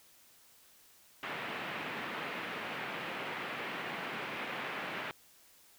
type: band-pass noise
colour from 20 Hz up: white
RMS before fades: -40 dBFS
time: 1.23-5.11 s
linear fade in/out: 0 ms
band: 140 to 2600 Hz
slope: 24 dB/octave
effects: white hiss -62 dBFS RMS until 5.78 s